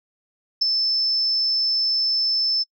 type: tone with ADSR envelope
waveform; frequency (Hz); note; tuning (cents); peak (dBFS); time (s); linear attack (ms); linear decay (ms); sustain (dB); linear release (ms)
sine; 5274; E8; 0; -12; 0.61-2.64; 12; 9; -6; 23
effects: noise-tail reverb RT60 0.1 s tail -26 dB re dry + tanh soft clip ceiling -10 dBFS